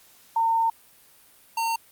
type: tone pair in turn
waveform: sine / square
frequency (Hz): 909 / 912.4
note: A#5 / A#5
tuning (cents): -44 / -37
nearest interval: unison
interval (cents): 7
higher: second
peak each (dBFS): -19 / -24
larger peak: first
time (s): 0.36-0.7 / 1.57-1.76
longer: first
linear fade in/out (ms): 5
effects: white hiss -55 dBFS RMS until 1.91 s + Opus 48 kbps